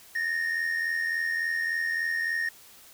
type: tone pair together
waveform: triangle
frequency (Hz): 1766.5 / 1850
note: A6 / A#6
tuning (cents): +6 / -14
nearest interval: minor second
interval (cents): 80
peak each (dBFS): -32 / -25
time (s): 0.15-2.49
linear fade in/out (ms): 5
effects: white hiss -52 dBFS RMS until 2.93 s